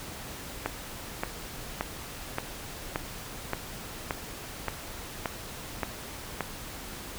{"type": "click train", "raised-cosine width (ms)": 0.5, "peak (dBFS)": -13, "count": 11, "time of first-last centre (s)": [0.66, 6.407], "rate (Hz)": 1.74, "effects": ["pink hiss -41 dBFS RMS until 7.18 s"]}